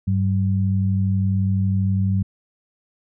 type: tone pair together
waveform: sine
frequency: 98.7 / 190.79 Hz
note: G2 / G3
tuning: +12 / -47 cents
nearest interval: major seventh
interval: 1141 cents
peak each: -18 / -22 dBFS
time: 0.07-2.23 s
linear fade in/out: 10 ms
effects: none